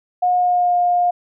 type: tone with pitch glide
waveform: sine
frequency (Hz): 721 to 709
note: F#5 to F5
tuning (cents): -45 to +26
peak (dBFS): -13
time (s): 0.22-1.11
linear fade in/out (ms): 10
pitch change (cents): -29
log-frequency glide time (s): 0.34-0.76
effects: none